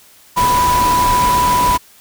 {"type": "tone in noise", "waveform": "sine", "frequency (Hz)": 987.8, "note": "B5", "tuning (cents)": 0, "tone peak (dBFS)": -11, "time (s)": [0.36, 1.78], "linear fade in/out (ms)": 20, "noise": "pink", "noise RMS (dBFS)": -20, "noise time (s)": [0.36, 1.78], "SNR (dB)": 6, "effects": ["white hiss -46 dBFS RMS until 2 s"]}